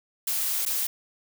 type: noise with dropouts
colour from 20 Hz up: blue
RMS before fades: -27 dBFS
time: 0.27-0.87 s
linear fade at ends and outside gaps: 5 ms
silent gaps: 0.653-0.661 s
effects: none